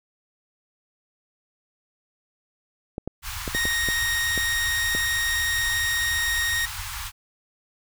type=clicks; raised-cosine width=2 ms; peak=-16 dBFS; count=8; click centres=2.981 / 3.076 / 3.478 / 3.549 / 3.654 / 3.887 / 4.377 / 4.95 s
type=band-stop noise; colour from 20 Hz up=pink; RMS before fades=-33 dBFS; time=3.22-7.12 s; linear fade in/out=50 ms; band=110 to 880 Hz; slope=48 dB/octave
type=tone; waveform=sawtooth; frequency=1864.7 Hz; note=A#6; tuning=in tune; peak=-19 dBFS; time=3.54-6.66 s; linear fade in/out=10 ms
effects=none